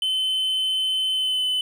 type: tone with pitch glide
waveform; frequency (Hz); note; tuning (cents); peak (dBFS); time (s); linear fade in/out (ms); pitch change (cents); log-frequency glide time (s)
triangle; 3057 to 3020; G7 to F#7; -44 to +35; -19; 0.02-1.61; 2; -21; 1.13-1.47
effects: none